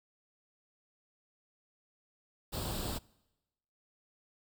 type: noise with comb filter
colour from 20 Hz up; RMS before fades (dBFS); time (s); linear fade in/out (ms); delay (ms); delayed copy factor
pink; -37; 2.52-2.99; 20; 0.24; +0.65
effects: noise-tail reverb RT60 1.0 s tail -24 dB re dry